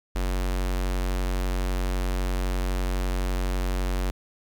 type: tone with notch filter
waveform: square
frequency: 45.95 Hz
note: F#1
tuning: 11 cents flat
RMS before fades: -26 dBFS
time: 0.15-4.11 s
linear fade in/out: 10 ms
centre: 93 Hz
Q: 0.7
effects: 10-bit